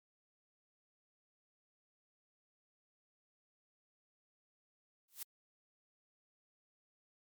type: noise with exponential growth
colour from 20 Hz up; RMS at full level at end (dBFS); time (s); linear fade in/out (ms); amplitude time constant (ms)
blue; -39; 5.08-5.23; 5; 31
effects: MP3 96 kbps